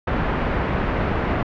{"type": "low-pass noise", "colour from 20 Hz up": "pink", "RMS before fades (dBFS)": -22, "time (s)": [0.07, 1.43], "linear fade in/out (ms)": 5, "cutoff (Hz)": 1900, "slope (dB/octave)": 12, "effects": ["low-pass 3000 Hz 12 dB/octave"]}